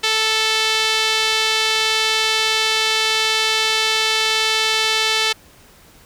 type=tone with band-pass filter; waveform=sawtooth; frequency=439.6 Hz; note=A4; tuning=2 cents flat; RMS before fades=-18 dBFS; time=0.03-5.33 s; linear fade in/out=10 ms; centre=3600 Hz; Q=1.5; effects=pink hiss -48 dBFS RMS until 6.05 s